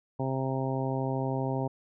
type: harmonic tone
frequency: 132.7 Hz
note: C3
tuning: 25 cents sharp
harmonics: 1 / 2 / 3 / 4 / 5 / 6 / 7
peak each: -31 / -34 / -36 / -37 / -38 / -39 / -39 dBFS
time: 0.19-1.68 s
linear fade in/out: 10 ms
effects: none